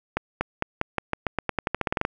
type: accelerating click train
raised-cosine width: 0.5 ms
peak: -8 dBFS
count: 18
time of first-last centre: 0.17-2.051 s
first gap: 240 ms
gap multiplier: 0.89
effects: none